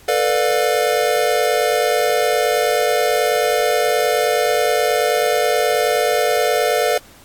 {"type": "chord", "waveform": "square", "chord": "B half-diminished seventh", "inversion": "third", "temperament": "just", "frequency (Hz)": [444.5, 493.9, 592.7, 711.2], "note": ["A4", "B4", "D5", "F5"], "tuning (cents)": [18, 0, 16, 31], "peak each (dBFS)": -21, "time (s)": [0.08, 6.98], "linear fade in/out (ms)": 5, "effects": ["pink hiss -46 dBFS RMS until 7.24 s", "AAC 64 kbps"]}